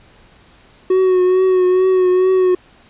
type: tone with vibrato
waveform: triangle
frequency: 370 Hz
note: F#4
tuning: in tune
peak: -8 dBFS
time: 0.9-2.55 s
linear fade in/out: 5 ms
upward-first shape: triangle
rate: 2.3 Hz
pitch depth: 35 cents each way
effects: pink hiss -48 dBFS RMS until 2.89 s + resampled to 8000 Hz